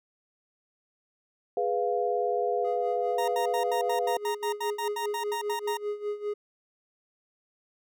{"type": "chord", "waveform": "sine", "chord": "F diminished", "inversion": "first", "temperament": "equal", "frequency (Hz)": [415.3, 493.9, 698.5], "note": ["Ab4", "Cb5", "F5"], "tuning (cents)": [0, 0, 0], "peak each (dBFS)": -29, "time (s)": [1.57, 4.17], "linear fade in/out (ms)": 2}
{"type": "tone with tremolo", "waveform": "triangle", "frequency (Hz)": 415.3, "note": "G#4", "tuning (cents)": 0, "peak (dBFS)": -25, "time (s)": [2.64, 6.34], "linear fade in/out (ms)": 10, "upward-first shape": "sine", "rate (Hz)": 5, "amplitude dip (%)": 80}
{"type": "tone bursts", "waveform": "40% pulse", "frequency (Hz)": 932.3, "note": "A#5", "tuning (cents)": 0, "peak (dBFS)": -29, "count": 15, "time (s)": [3.18, 5.772], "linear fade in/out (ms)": 5, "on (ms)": 100, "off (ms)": 78}
{"effects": []}